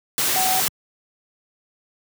sine tone in noise, 750 Hz, F#5, 23 cents sharp, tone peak -21 dBFS, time 0.36-0.6 s, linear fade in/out 0 ms, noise white, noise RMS -21 dBFS, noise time 0.18-0.68 s, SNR -3 dB, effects high-pass 100 Hz 12 dB/octave

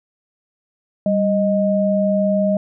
sine tone pair together, 196 / 621.9 Hz, G3 / D#5, 0 / -1 cents, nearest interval octave + minor sixth, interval 1999 cents, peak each -17 dBFS, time 1.06-2.57 s, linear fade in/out 2 ms, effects none

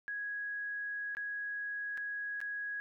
sine tone with dropouts, 1661.2 Hz, G#6, in tune, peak -36 dBFS, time 0.08-2.8 s, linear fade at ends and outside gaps 0 ms, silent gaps 1.15-1.169 / 1.974-1.978 / 2.404-2.414 s, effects none

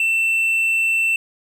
triangle tone, 2680 Hz, E7, 28 cents sharp, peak -14 dBFS, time 0-1.16 s, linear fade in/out 2 ms, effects none

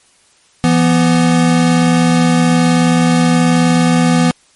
square tone pair together, 167.97 / 246.9 Hz, E3 / B3, +33 / 0 cents, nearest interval perfect fifth, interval 667 cents, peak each -12 dBFS, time 0.64-4.31 s, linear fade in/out 0 ms, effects white hiss -51 dBFS RMS until 4.55 s + MP3 48 kbps

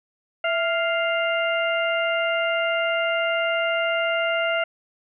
harmonic tone with a mistuned harmonic, 698.5 Hz, F5, in tune, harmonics 1 / 2 / 3 / 4, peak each -23 / -26 / -28 / -29 dBFS, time 0.44-4.64 s, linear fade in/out 5 ms, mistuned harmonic 1, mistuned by -90 cents, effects none

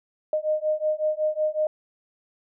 sine beating tone pair, 613 / 618.4 Hz, D#5 / D#5, -26 / -11 cents, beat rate 5.4 Hz, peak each -25 / -25 dBFS, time 0.33-1.67 s, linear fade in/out 2 ms, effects none

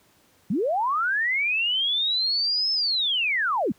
sine linear two-way sweep, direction up then down, 160.6 to 5274 to 160.6 Hz, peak -21 dBFS, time 0.5-3.72 s, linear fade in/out 5 ms, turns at 2.72 s, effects pink hiss -60 dBFS RMS until 3.78 s + high-pass 80 Hz 12 dB/octave

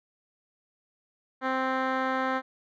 10% pulse tone with low-pass filter, 261.6 Hz, C4, in tune, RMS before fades -28 dBFS, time 1.41-2.42 s, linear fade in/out 50 ms, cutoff 2000 Hz, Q 1.3, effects none

